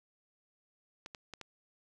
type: clicks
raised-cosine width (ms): 0.2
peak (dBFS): -27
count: 4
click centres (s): 1.061 / 1.148 / 1.337 / 1.413
effects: none